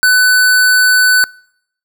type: tone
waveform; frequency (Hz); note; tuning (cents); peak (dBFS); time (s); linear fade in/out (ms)
square; 1500; F#6; +23; -7; 0.03-1.24; 0
effects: noise-tail reverb RT60 0.7 s tail -26 dB re dry